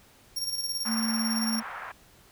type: tone with tremolo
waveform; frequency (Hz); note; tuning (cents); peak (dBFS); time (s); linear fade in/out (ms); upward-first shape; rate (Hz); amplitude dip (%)
sawtooth; 5560; F8; -9; -25; 0.36-1.6; 10; square; 18; 50
type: tone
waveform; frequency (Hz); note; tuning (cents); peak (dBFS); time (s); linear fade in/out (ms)
sine; 224.9; A3; +38; -27; 0.85-1.63; 50
type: band-pass noise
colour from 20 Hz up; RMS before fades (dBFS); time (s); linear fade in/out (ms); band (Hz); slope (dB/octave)
white; -39; 0.85-1.92; 5; 690 to 1700; 24
effects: pink hiss -57 dBFS RMS until 2.31 s